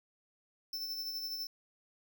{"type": "tone with tremolo", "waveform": "square", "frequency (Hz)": 5320, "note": "E8", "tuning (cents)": 15, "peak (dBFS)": -36, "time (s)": [0.73, 1.47], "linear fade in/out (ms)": 2, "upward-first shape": "sine", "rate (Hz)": 12, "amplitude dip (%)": 40, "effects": []}